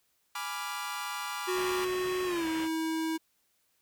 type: chord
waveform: sawtooth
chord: G# diminished seventh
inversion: none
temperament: equal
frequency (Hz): 830.6 / 987.8 / 1174.7 / 1396.9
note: G#5 / B5 / D6 / F6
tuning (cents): 0 / 0 / 0 / 0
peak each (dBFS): -38 / -36 / -35 / -37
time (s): 0.35-1.85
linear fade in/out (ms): 5
type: tone with pitch glide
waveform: square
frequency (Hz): 367.3 to 321.6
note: F#4 to E4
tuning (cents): -13 to -43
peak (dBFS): -30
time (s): 1.47-3.18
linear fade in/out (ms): 20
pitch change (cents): -230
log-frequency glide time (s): 2.25-2.47
type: low-pass noise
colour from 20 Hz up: white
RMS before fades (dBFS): -43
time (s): 1.53-2.69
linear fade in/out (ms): 50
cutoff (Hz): 3200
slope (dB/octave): 48
effects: white hiss -73 dBFS RMS until 3.81 s